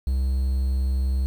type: tone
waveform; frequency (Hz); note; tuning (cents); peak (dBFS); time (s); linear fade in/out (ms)
triangle; 65.8; C2; +10; -18; 0.07-1.26; 0
effects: 8-bit